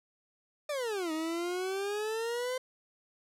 40% pulse exponential two-way sweep, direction down then up, 610 to 311.1 to 517 Hz, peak -31 dBFS, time 0.69-2.58 s, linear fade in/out 5 ms, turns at 1.12 s, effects low-pass 12000 Hz 12 dB/octave

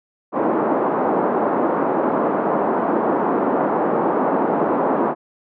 pink band-pass noise, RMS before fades -19 dBFS, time 0.32-5.15 s, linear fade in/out 50 ms, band 240 to 1100 Hz, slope 24 dB/octave, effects none

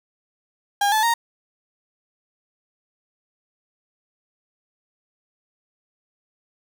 35% pulse tone with pitch steps, 810 / 868.1 / 930.4 Hz, G#5 / A5 / A#5, -43 / -24 / -4 cents, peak -15 dBFS, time 0.81-1.14 s, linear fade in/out 5 ms, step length 110 ms, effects none

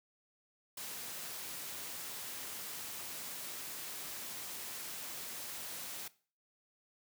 white high-pass noise, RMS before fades -44 dBFS, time 0.77-6.08 s, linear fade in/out 5 ms, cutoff 100 Hz, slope 12 dB/octave, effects noise-tail reverb RT60 0.4 s tail -19 dB re dry

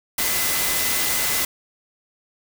sine tone in noise, 2023 Hz, B6, 41 cents sharp, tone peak -31 dBFS, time 0.18-1.45 s, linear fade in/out 5 ms, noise white, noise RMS -22 dBFS, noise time 0.18-1.45 s, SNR -12 dB, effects none

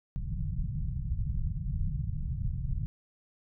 pink low-pass noise, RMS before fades -32 dBFS, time 0.16-2.86 s, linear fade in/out 0 ms, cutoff 170 Hz, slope 48 dB/octave, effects none

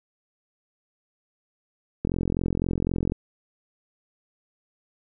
click train, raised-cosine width 3 ms, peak -12 dBFS, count 48, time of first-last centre 2.05-3.121 s, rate 43.9 Hz, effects none

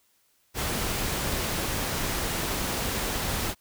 pink noise, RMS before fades -29 dBFS, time 0.54-3.55 s, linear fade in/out 50 ms, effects white hiss -67 dBFS RMS until 3.6 s

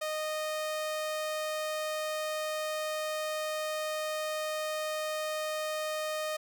sawtooth tone, 618 Hz, D#5, 12 cents flat, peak -28 dBFS, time 0.01-6.37 s, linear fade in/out 10 ms, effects none

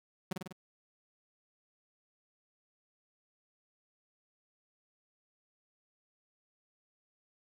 sawtooth tone with echo, 185 Hz, F#3, in tune, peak -28 dBFS, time 0.31-0.33 s, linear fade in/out 5 ms, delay 49 ms, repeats 4, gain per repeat -3 dB, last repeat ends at 0.526 s, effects none

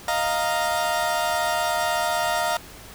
30% pulse chord, Eb suspended second, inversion none, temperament equal, 622.3 / 698.5 / 932.3 Hz, Eb5 / F5 / Bb5, 0 / 0 / 0 cents, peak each -25 / -22 / -24 dBFS, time 0.08-2.57 s, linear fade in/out 2 ms, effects pink hiss -43 dBFS RMS until 2.94 s

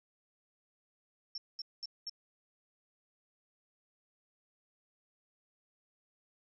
sine tone bursts, 5410 Hz, E8, 44 cents sharp, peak -38 dBFS, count 4, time 1.35-2.096 s, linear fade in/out 2 ms, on 29 ms, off 210 ms, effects none

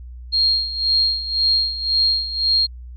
sine tone with tremolo, 4237 Hz, C8, 21 cents sharp, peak -13 dBFS, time 0.32-2.67 s, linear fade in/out 20 ms, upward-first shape sine, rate 1.9 Hz, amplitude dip 75%, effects added 61 Hz sine -33 dBFS peak until 2.96 s

